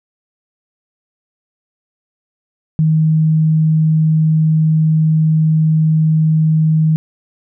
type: tone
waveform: sine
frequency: 157.5 Hz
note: D#3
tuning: 21 cents sharp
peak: -9 dBFS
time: 2.79-6.96 s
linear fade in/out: 0 ms
effects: none